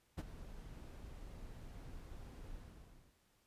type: noise with ADSR envelope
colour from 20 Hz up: brown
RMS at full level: -37 dBFS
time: 0.17-3.18 s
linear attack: 21 ms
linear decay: 30 ms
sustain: -14 dB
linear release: 680 ms
effects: pink hiss -75 dBFS RMS until 3.46 s + resampled to 32000 Hz